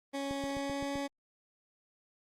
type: tone with pitch glide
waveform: 20% pulse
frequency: 277.2 to 280.3 Hz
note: C#4 to C#4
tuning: 0 to +19 cents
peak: -29 dBFS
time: 0.13-1.08 s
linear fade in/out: 20 ms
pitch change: +19 cents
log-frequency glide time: 0.41-0.93 s
type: click train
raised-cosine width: 3 ms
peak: -29 dBFS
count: 6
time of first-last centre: 0.31-0.956 s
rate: 7.74 Hz
effects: low-pass 9000 Hz 12 dB/octave + Opus 32 kbps